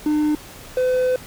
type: tone pair in turn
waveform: triangle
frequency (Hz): 301.7 / 507.4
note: D4 / B4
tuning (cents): +47 / +47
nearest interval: major sixth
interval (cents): 900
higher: second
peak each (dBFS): -14 / -14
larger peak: neither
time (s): 0.06-0.35 / 0.77-1.16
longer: second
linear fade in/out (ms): 2
effects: pink hiss -40 dBFS RMS until 1.26 s